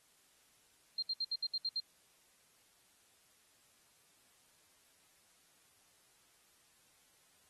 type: tone bursts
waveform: sine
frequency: 4186 Hz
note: C8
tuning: in tune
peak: -33 dBFS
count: 8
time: 0.98-1.802 s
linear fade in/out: 5 ms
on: 45 ms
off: 66 ms
effects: white hiss -69 dBFS RMS until 7.49 s + AAC 32 kbps